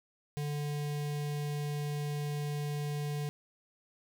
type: tone with notch filter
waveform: square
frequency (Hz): 146.83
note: D3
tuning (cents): 0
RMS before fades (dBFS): -35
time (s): 0.37-3.29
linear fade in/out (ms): 0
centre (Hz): 1300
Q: 1.8
effects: none